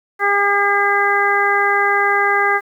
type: harmonic tone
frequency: 403.7 Hz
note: G#4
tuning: 49 cents flat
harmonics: 1 / 2 / 3 / 4 / 5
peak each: -21 / -19 / -19 / -18 / -19 dBFS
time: 0.19-2.61 s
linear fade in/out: 50 ms
effects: 8-bit